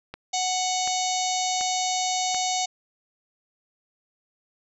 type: click train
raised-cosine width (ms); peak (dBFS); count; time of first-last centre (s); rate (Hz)
0.3; -19; 4; 0.14-2.346; 1.36
type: harmonic tone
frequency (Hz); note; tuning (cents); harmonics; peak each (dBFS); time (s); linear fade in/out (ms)
740; F#5; 0; 1 / 3 / 4 / 5 / 6 / 7 / 8 / 9 / 10; -26 / -36 / -36 / -33 / -34 / -39 / -32 / -33 / -36; 0.33-2.66; 10
effects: none